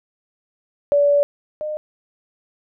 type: tone pair in turn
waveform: sine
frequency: 575 / 609.2 Hz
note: D5 / D#5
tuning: -37 / -37 cents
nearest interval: minor second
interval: 100 cents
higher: second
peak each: -12 / -23 dBFS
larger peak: first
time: 0.92-1.23 / 1.61-1.77 s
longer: first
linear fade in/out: 0 ms
effects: none